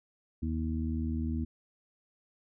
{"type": "harmonic tone", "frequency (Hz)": 79.8, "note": "D#2", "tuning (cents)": 44, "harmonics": [1, 2, 3, 4], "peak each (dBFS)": [-32, -41, -34, -41], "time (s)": [0.42, 1.45], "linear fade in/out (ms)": 10, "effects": []}